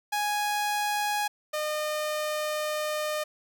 sawtooth tone pair in turn, 830.6 / 608.2 Hz, G#5 / D#5, 0 / -40 cents, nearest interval perfect fourth, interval 540 cents, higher first, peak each -22 / -24 dBFS, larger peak first, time 0.12-1.28 / 1.53-3.24 s, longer second, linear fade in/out 10 ms, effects none

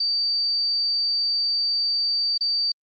sine tone with dropouts, 4626 Hz, D8, 27 cents flat, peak -20 dBFS, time 0-2.72 s, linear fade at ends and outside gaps 5 ms, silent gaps 2.378-2.408 s, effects Opus 24 kbps

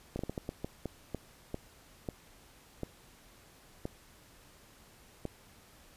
slowing click train, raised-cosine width 2 ms, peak -22 dBFS, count 14, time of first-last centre 0.16-5.253 s, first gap 32 ms, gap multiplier 1.37, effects pink hiss -59 dBFS RMS until 5.96 s + resampled to 32000 Hz

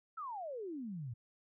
sine exponential sweep, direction down, 1358 to 110 Hz, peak -40 dBFS, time 0.17-1.14 s, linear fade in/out 10 ms, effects none

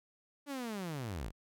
sawtooth linear sweep, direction down, 293.7 to 36.71 Hz, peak -34 dBFS, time 0.46-1.32 s, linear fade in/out 50 ms, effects none

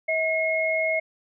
sine tone pair together, 642.2 / 2160 Hz, E5 / C#7, -45 / -45 cents, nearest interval octave + major sixth, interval 2100 cents, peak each -24 dBFS, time 0.08-1 s, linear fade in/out 10 ms, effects none

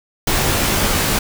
pink noise with comb filter, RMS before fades -17 dBFS, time 0.27-1.19 s, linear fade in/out 5 ms, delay 17 ms, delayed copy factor -0.5, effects none

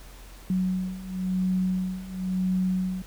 sine beating tone pair, 184.8 / 185.76 Hz, F#3 / F#3, -2 / +7 cents, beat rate 0.96 Hz, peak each -29 / -26 dBFS, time 0.5-3.02 s, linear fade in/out 2 ms, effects added 44 Hz sine -44 dBFS peak until 3.06 s + pink hiss -50 dBFS RMS until 3.06 s

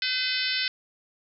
harmonic tone with a mistuned harmonic, 509 Hz, C5, 48 cents flat, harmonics 3 / 4 / 5 / 6 / 7 / 8 / 9 / 10, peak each -33 / -33 / -33 / -33 / -33 / -33 / -33 / -33 dBFS, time 0.02-0.68 s, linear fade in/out 2 ms, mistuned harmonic 10, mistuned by +51 cents, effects none

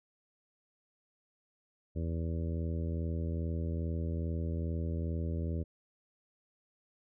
harmonic tone, 82.41 Hz, E2, in tune, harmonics 1 / 2 / 3 / 4 / 5 / 6 / 7, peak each -33 / -39 / -43 / -45 / -47 / -49 / -50 dBFS, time 1.95-5.64 s, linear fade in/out 20 ms, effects none

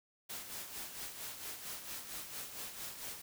white noise with tremolo, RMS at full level -43 dBFS, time 0.29-3.22 s, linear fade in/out 10 ms, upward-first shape sine, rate 4.4 Hz, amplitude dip 55%, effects none

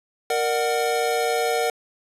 square chord, Bb augmented, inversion none, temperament equal with one note detuned, 466.2 / 601.1 / 740 Hz, Bb4 / D5 / F#5, 0 / +40 / 0 cents, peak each -24 / -29 / -25 dBFS, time 0.3-1.7 s, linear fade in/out 2 ms, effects resampled to 32000 Hz

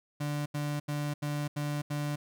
35% pulse tone bursts, 146.83 Hz, D3, in tune, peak -29 dBFS, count 6, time 0.2-2.16 s, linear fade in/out 10 ms, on 260 ms, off 80 ms, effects none

